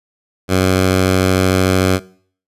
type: tone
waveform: 10% pulse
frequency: 93.4 Hz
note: F#2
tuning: 17 cents sharp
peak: -3 dBFS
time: 0.48-2 s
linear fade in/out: 50 ms
effects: noise-tail reverb RT60 0.5 s tail -20 dB re dry + resampled to 32000 Hz